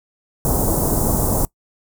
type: band-stop noise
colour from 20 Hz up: pink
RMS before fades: -18 dBFS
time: 0.45-1.45 s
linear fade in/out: 0 ms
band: 910 to 7800 Hz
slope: 24 dB/octave
effects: noise-tail reverb RT60 0.1 s tail -22 dB re dry